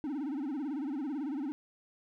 triangle tone with vibrato, 283.9 Hz, C#4, 41 cents sharp, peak -31 dBFS, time 0.04-1.52 s, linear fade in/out 0 ms, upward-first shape sine, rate 18 Hz, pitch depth 180 cents each way, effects none

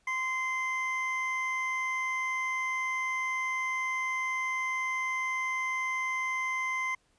triangle tone pair together, 1038 / 2076 Hz, C6 / C7, -14 / -14 cents, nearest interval octave, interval 1200 cents, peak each -32 / -29 dBFS, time 0.07-6.95 s, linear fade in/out 5 ms, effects pink hiss -70 dBFS RMS until 7.18 s + resampled to 22050 Hz

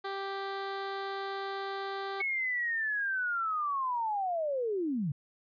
15% pulse tone, 392 Hz, G4, in tune, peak -28 dBFS, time 0.04-2.22 s, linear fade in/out 10 ms
sine linear sweep, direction down, 2218 to 130.7 Hz, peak -29 dBFS, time 2.2-5.12 s, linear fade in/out 5 ms
effects resampled to 11025 Hz

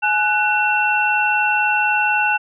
sine tone cluster, 843 / 1484 / 2708 Hz, G#5 / F#6 / E7, +26 / +5 / +46 cents, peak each -19 dBFS, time 0.02-2.38 s, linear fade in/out 20 ms, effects none

